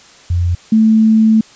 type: tone pair in turn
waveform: sine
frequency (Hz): 87.3 / 220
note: F2 / A3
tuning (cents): 0 / 0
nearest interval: octave + major third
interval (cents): 1600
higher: second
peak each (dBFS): -11 / -6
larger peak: second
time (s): 0.3-0.55 / 0.72-1.41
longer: second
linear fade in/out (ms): 5
effects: white hiss -42 dBFS RMS until 1.55 s + resampled to 16000 Hz